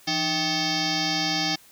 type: tone with frequency modulation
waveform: sine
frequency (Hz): 2687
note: E7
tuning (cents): +33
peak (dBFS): -22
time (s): 0.07-1.56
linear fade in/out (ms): 10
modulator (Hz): 476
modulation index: 6
effects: white hiss -53 dBFS RMS until 1.71 s